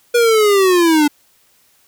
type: linear sweep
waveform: square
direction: down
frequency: 483.4 to 289.2 Hz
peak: -10 dBFS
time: 0.14-1.08 s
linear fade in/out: 10 ms
effects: white hiss -55 dBFS RMS until 1.87 s